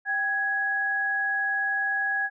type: tone pair together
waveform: sine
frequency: 785.8 / 1665 Hz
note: G5 / G#6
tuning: +4 / +4 cents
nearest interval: octave + minor second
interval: 1300 cents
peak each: -32 / -24 dBFS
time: 0.05-2.3 s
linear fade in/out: 50 ms
effects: none